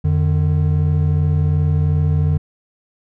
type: tone pair together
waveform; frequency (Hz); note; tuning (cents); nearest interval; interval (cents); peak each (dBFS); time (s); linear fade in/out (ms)
triangle; 87.31 / 150.07; F2 / D3; 0 / +38; major sixth; 938; -14; 0.04-2.38; 10
effects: none